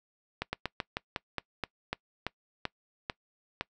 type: slowing click train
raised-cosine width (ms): 0.3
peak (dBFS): -15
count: 13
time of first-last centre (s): 0.42-3.61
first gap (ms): 110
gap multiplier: 1.15
effects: noise-tail reverb RT60 0.1 s tail -23 dB re dry